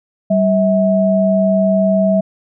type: tone pair together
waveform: sine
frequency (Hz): 193.6 / 646.9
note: G3 / E5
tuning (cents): -21 / -33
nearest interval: octave + major sixth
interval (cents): 2088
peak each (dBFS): -13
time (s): 0.3-2.21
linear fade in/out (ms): 10
effects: none